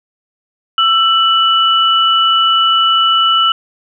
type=tone pair together; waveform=sine; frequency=1332.3 / 2960 Hz; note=E6 / F#7; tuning=+18 / 0 cents; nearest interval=octave + major second; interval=1382 cents; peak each=-11 dBFS; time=0.78-3.52 s; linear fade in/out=2 ms; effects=none